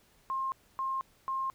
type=tone bursts; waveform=sine; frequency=1064 Hz; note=C6; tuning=29 cents sharp; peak=-30 dBFS; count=3; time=0.3-1.5 s; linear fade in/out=0 ms; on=220 ms; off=270 ms; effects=pink hiss -65 dBFS RMS until 1.54 s